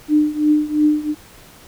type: tone with tremolo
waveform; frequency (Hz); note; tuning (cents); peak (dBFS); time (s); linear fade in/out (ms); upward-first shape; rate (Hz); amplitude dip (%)
sine; 301.3; D4; +44; -9; 0.08-1.15; 50; triangle; 2.9; 90
effects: pink hiss -44 dBFS RMS until 1.67 s